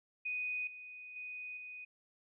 sine tone with level steps, 2489 Hz, D#7, in tune, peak -35 / -47 / -42 / -45 dBFS, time 0.25-1.85 s, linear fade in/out 10 ms, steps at 0.67 / 1.16 / 1.57 s, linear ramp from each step 2 ms, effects none

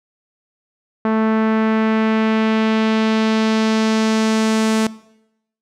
sawtooth tone with low-pass filter sweep, 220 Hz, A3, in tune, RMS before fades -17 dBFS, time 1.05-4.87 s, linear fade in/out 2 ms, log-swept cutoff 1400 to 9100 Hz, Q 1.1, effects noise-tail reverb RT60 0.8 s tail -20 dB re dry

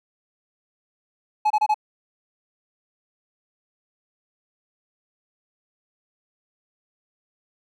triangle tone bursts, 851 Hz, G#5, 42 cents sharp, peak -14 dBFS, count 4, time 1.45-1.744 s, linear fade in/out 10 ms, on 54 ms, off 26 ms, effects none

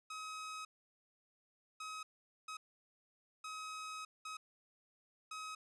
sawtooth tone bursts at uneven times, 1271 Hz, D#6, 36 cents sharp, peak -40 dBFS, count 6, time 0.1-0.65 / 1.8-2.03 / 2.48-2.57 / 3.44-4.05 / 4.25-4.37 / 5.31-5.55 s, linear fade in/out 5 ms, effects resampled to 22050 Hz + 13-bit

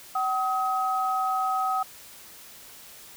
sine tone pair together, 760 / 1268.6 Hz, F#5 / D#6, +46 / +33 cents, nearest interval major sixth, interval 887 cents, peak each -26 dBFS, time 0.15-1.83 s, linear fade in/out 5 ms, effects white hiss -47 dBFS RMS until 3.16 s

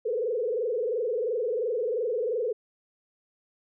sine tone with frequency modulation, 466.2 Hz, A#4, in tune, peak -25 dBFS, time 0.05-2.53 s, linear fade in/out 10 ms, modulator 22.9 Hz, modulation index 2, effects none

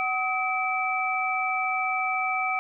sine tone cluster, 752 / 1268 / 2318 Hz, F#5 / D#6 / D7, +28 / +32 / -23 cents, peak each -28 / -30 / -27 dBFS, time 0-2.59 s, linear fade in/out 0 ms, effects none

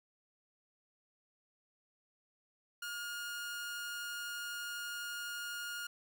sawtooth tone with amplitude modulation, 1424 Hz, F6, 33 cents sharp, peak -35 dBFS, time 2.82-5.87 s, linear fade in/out 5 ms, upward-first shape sine, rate 269 Hz, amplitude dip 25%, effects none

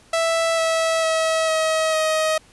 sawtooth tone with pitch steps, 659.3 / 651.7 / 644.2 / 636.8 / 629.5 Hz, E5 / E5 / E5 / D#5 / D#5, 0 / -20 / -40 / +40 / +20 cents, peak -14 dBFS, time 0.13-2.38 s, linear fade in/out 5 ms, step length 450 ms, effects pink hiss -52 dBFS RMS until 2.52 s + resampled to 24000 Hz

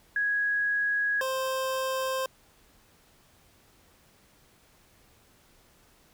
sine / 25% pulse tone pair in turn, 1661.2 / 524.7 Hz, G#6 / C5, 0 / +5 cents, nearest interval octave + minor sixth, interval 1995 cents, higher first, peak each -24 dBFS, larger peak neither, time 0.16-1.21 / 1.21-2.26 s, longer neither, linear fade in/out 2 ms, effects pink hiss -61 dBFS RMS until 6.13 s

